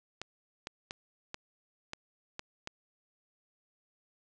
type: clicks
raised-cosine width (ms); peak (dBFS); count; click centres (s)
0.2; -21; 7; 0.216 / 0.671 / 0.909 / 1.344 / 1.934 / 2.394 / 2.674
effects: resampled to 22050 Hz + 10-bit